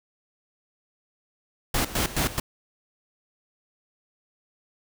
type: noise with tremolo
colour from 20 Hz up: pink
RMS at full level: -24 dBFS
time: 1.74-2.4 s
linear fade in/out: 5 ms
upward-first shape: square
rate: 4.7 Hz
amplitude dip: 80%
effects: none